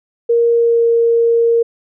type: tone with pitch glide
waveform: sine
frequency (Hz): 468.3 to 464.5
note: A#4 to A#4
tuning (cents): +8 to -6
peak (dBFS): -9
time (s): 0.29-1.63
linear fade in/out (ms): 10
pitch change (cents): -14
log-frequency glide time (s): 0.51-0.85
effects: none